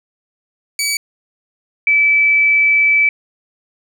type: tone pair in turn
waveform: 15% pulse / sine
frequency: 2281 / 2308 Hz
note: C#7 / D7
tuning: +49 / -31 cents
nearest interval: unison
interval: 20 cents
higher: second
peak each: -9 dBFS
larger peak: neither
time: 0.79-0.97 / 1.87-3.09 s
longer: second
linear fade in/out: 2 ms
effects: none